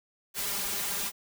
white noise with comb filter, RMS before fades -32 dBFS, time 0.34-1.12 s, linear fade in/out 50 ms, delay 5 ms, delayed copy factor +0.95, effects none

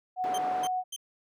sine tone, 738 Hz, F#5, 5 cents flat, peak -27 dBFS, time 0.16-0.84 s, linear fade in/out 50 ms
white band-pass noise, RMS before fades -39 dBFS, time 0.24-0.67 s, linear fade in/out 0 ms, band 250 to 870 Hz, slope 12 dB/octave
20% pulse tone bursts, 3136 Hz, G7, in tune, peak -30 dBFS, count 3, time 0.34-0.963 s, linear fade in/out 5 ms, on 41 ms, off 250 ms
effects none

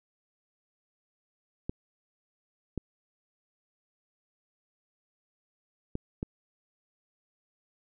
clicks, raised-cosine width 3 ms, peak -19 dBFS, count 4, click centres 1.695 / 2.777 / 5.954 / 6.229 s, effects none

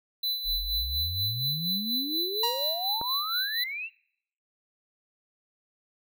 square tone with tremolo, 4000 Hz, B7, 21 cents sharp, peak -26 dBFS, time 0.23-3.64 s, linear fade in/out 5 ms, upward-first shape sine, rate 4.2 Hz, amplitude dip 60%
sine exponential sweep, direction up, 38.02 to 2797 Hz, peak -32 dBFS, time 0.44-3.9 s, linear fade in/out 50 ms
45% pulse tone with exponential decay, 947 Hz, A#5, 27 cents sharp, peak -25 dBFS, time 2.43-2.99 s, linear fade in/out 5 ms, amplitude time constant 120 ms
click, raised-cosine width 1 ms, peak -22 dBFS, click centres 3.014 s
effects noise-tail reverb RT60 0.7 s tail -24 dB re dry

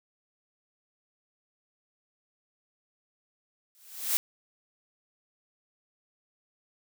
blue noise with exponential growth, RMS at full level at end -23 dBFS, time 3.75-4.17 s, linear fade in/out 0 ms, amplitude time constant 90 ms, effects none

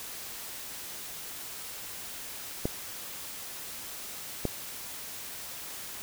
clicks, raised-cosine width 2 ms, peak -14 dBFS, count 2, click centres 2.655 / 4.453 s, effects white hiss -41 dBFS RMS until 6.02 s

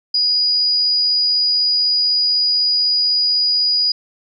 sine tone, 4908 Hz, D#8, 25 cents flat, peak -13 dBFS, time 0.14-3.92 s, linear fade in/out 5 ms, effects none

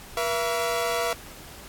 sawtooth tone cluster, 479.8 / 673 / 1138 Hz, A#4 / E5 / C#6, +50 / +36 / +45 cents, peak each -24 / -23 / -29 dBFS, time 0.17-1.13 s, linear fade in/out 2 ms, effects pink hiss -44 dBFS RMS until 1.68 s + AAC 64 kbps

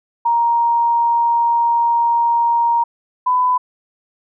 sine tone pair in turn, 937 / 1000.8 Hz, A#5 / B5, +9 / +23 cents, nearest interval minor second, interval 114 cents, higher second, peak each -12 dBFS, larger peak neither, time 0.25-2.84 / 3.26-3.58 s, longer first, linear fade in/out 10 ms, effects none

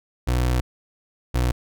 30% pulse tone pair in turn, 61.74 / 61.51 Hz, B1 / B1, 0 / -6 cents, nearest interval unison, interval 6 cents, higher first, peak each -16 dBFS, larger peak neither, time 0.27-0.61 / 1.34-1.52 s, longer first, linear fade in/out 10 ms, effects none

